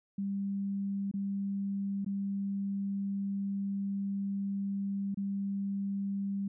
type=tone with dropouts; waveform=sine; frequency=198 Hz; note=G3; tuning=18 cents sharp; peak=-31 dBFS; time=0.18-6.48 s; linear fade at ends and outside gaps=5 ms; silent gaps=1.114-1.138 / 2.047-2.062 / 5.145-5.172 s; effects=none